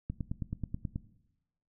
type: click train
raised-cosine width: 5 ms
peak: -22 dBFS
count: 9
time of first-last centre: 0.1-0.959 s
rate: 9.31 Hz
effects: noise-tail reverb RT60 0.9 s tail -17 dB re dry